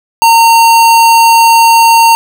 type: tone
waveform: square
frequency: 917 Hz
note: A#5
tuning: 29 cents flat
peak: -3 dBFS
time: 0.22-2.15 s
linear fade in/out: 0 ms
effects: none